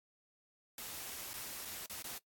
white noise with dropouts, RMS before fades -45 dBFS, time 0.78-2.18 s, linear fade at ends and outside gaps 1 ms, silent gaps 1.333-1.339 / 1.65-1.654 / 1.859-1.897 / 2.023-2.042 s, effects noise-tail reverb RT60 0.1 s tail -20 dB re dry + AAC 64 kbps

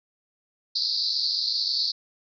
white band-pass noise, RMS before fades -26 dBFS, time 0.75-1.92 s, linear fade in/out 10 ms, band 4100 to 4900 Hz, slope 96 dB/octave, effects none

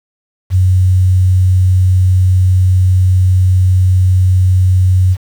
sine tone with quantisation, 92.5 Hz, F#2, in tune, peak -6 dBFS, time 0.5-5.17 s, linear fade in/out 50 ms, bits 6, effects none

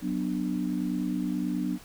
sine chord, B minor, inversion second, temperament just, 185.21 / 246.9 / 296.3 Hz, F#3 / B3 / D4, +2 / 0 / +15 cents, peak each -31 dBFS, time 0.01-1.79 s, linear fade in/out 50 ms, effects pink hiss -50 dBFS RMS until 1.84 s

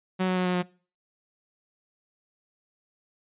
sawtooth tone with pitch steps, 185.9 / 184.19 / 182.5 / 180.82 / 179.15 Hz, F#3 / F#3 / F#3 / F#3 / F3, +8 / -8 / -24 / -40 / +44 cents, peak -19 dBFS, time 0.19-0.63 s, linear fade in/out 20 ms, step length 88 ms, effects noise-tail reverb RT60 0.4 s tail -23 dB re dry + resampled to 8000 Hz

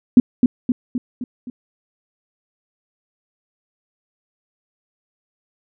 sine tone with echo, 246.9 Hz, B3, in tune, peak -3 dBFS, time 0.17-0.2 s, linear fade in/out 2 ms, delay 260 ms, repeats 5, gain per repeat -5 dB, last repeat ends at 1.5 s, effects none

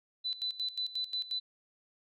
sine tone with tremolo, 3998 Hz, B7, 20 cents sharp, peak -31 dBFS, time 0.24-1.4 s, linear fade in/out 20 ms, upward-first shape square, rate 5.6 Hz, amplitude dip 80%, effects none

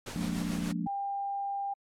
pink noise with tremolo, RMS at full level -40 dBFS, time 0.06-0.72 s, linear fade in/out 5 ms, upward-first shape sine, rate 6.8 Hz, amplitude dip 35%
sine chord, Bb dominant seventh, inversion second, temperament just, 174.81 / 209.8 / 233.1 / 291.4 Hz, F3 / Ab3 / Bb3 / D4, +2 / +18 / 0 / -13 cents, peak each -33 / -37 / -37 / -38 dBFS, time 0.16-0.87 s, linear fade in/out 0 ms
sine tone, 797 Hz, G5, 28 cents sharp, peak -31 dBFS, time 0.86-1.74 s, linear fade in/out 10 ms
effects low-pass 11000 Hz 12 dB/octave + AAC 64 kbps

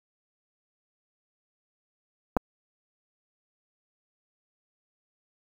clicks, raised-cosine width 1 ms, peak -8 / -14 dBFS, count 2, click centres 2.367 / 2.371 s, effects 7-bit

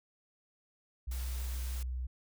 sine tone with pitch glide, 62.4 to 62.87 Hz, B1 to B1, +19 to +32 cents, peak -34 dBFS, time 1.07-2.07 s, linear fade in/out 10 ms, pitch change +13 cents, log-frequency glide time 1.33-1.94 s
white noise, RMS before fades -48 dBFS, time 1.11-1.83 s, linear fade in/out 5 ms
effects none

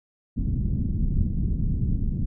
pink low-pass noise, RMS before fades -24 dBFS, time 0.36-2.26 s, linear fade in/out 20 ms, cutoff 220 Hz, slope 24 dB/octave, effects none

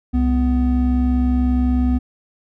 triangle tone pair together, 66.1 / 249.2 Hz, C2 / B3, +18 / +16 cents, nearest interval octave + major seventh, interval 2298 cents, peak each -15 dBFS, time 0.13-1.99 s, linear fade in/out 20 ms, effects none

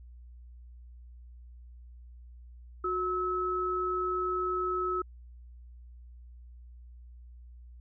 sine tone pair together, 365.6 / 1294.2 Hz, F#4 / E6, -21 / -32 cents, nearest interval octave + minor seventh, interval 2189 cents, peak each -32 / -30 dBFS, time 2.84-5.02 s, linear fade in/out 5 ms, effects added 60 Hz sine -47 dBFS peak until 7.8 s

